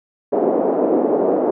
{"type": "band-pass noise", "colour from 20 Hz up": "white", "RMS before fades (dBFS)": -17, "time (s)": [0.32, 1.51], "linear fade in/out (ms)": 10, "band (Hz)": [270, 580], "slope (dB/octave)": 24, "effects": []}